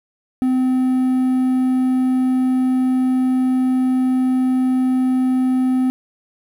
triangle tone, 256.8 Hz, C4, 32 cents flat, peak -12 dBFS, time 0.42-5.9 s, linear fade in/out 0 ms, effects 8-bit

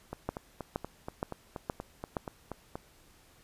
two click trains, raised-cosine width 1 ms, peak -23 / -17 dBFS, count 12 / 5, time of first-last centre 0.13-2.755 / 0.29-2.168 s, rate 4.19 / 2.13 Hz, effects pink hiss -61 dBFS RMS until 3.43 s + resampled to 32000 Hz

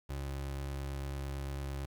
30% pulse tone, 68.9 Hz, C#2, 10 cents flat, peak -34 dBFS, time 0.09-1.86 s, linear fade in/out 10 ms, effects 10-bit

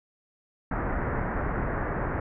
pink low-pass noise, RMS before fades -29 dBFS, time 0.71-2.2 s, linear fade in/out 5 ms, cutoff 1900 Hz, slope 48 dB/octave, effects none

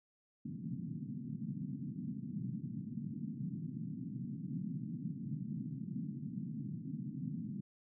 pink band-pass noise, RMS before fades -42 dBFS, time 0.45-7.61 s, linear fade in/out 10 ms, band 130 to 260 Hz, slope 48 dB/octave, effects none

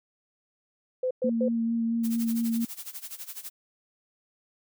sine tone bursts, 510 Hz, C5, 44 cents flat, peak -24 dBFS, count 3, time 1.03-1.484 s, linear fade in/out 5 ms, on 78 ms, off 110 ms
sine tone with vibrato, 230 Hz, A#3, 23 cents flat, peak -24 dBFS, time 1.24-2.65 s, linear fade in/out 5 ms, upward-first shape sine, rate 4.5 Hz, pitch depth 14 cents each way
blue noise with tremolo, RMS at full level -37 dBFS, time 2.03-3.5 s, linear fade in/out 20 ms, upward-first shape sine, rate 12 Hz, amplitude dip 85%
effects none

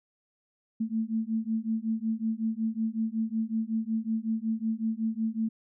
sine beating tone pair, 220 / 225.4 Hz, A3 / A3, 0 / +42 cents, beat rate 5.4 Hz, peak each -30 dBFS, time 0.8-5.49 s, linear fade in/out 10 ms, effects none

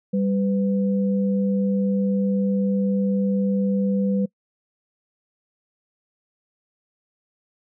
sine tone pair together, 196 / 499.9 Hz, G3 / B4, 0 / +21 cents, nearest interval octave + major third, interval 1621 cents, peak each -19 / -27 dBFS, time 0.13-4.26 s, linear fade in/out 10 ms, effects noise-tail reverb RT60 0.1 s tail -24 dB re dry

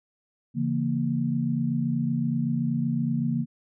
sine chord, A# diminished, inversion first, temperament just, 139.85 / 167.82 / 233.1 Hz, C#3 / E3 / A#3, +16 / +31 / 0 cents, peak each -28 / -29 / -26 dBFS, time 0.54-3.46 s, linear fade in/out 50 ms, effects none

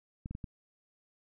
clicks, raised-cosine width 5 ms, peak -27 dBFS, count 4, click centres 0.259 / 0.31 / 0.351 / 0.442 s, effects none

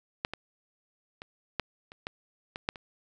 clicks, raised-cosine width 0.3 ms, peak -12 / -19 / -25 / -12 / -30 / -18 / -20 / -11 / -27 dBFS, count 9, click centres 0.249 / 0.336 / 1.219 / 1.597 / 1.919 / 2.069 / 2.559 / 2.689 / 2.758 s, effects none

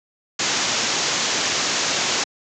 white low-pass noise, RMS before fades -22 dBFS, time 0.39-2.24 s, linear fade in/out 5 ms, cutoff 7200 Hz, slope 96 dB/octave, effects high-pass 150 Hz 12 dB/octave

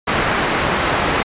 white low-pass noise, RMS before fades -18 dBFS, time 0.07-1.23 s, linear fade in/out 10 ms, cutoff 1700 Hz, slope 12 dB/octave, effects resampled to 8000 Hz

